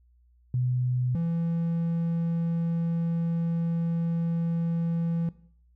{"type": "tone pair in turn", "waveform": ["sine", "triangle"], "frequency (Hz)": [125.4, 167.41], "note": ["B2", "E3"], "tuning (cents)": [27, 27], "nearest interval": "perfect fourth", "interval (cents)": 500, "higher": "second", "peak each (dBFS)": -23, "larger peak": "neither", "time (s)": [[0.54, 1.15], [1.15, 5.29]], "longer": "second", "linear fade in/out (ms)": 2, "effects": ["noise-tail reverb RT60 0.6 s tail -18 dB re dry", "added 60 Hz sine -58 dBFS peak until 5.75 s"]}